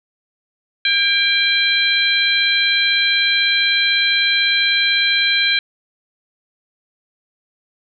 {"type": "harmonic tone with a mistuned harmonic", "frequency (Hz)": 804, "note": "G5", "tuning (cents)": 44, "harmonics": [2, 3, 4, 5], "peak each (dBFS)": [-20, -18, -20, -18], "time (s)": [0.85, 5.59], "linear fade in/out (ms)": 2, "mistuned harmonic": 3, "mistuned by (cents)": -45, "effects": []}